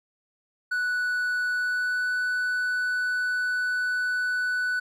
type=tone with pitch glide; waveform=triangle; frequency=1480 to 1489.4 Hz; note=F#6 to F#6; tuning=0 to +11 cents; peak=-22 dBFS; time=0.71-4.8 s; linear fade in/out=10 ms; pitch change=+11 cents; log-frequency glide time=1.52-2.12 s; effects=none